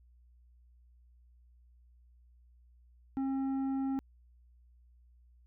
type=tone with tanh clipping; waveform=triangle; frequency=269 Hz; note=C4; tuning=48 cents sharp; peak=-32 dBFS; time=3.17-3.99 s; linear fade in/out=0 ms; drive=12 dB; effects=added 60 Hz sine -59 dBFS peak until 5.46 s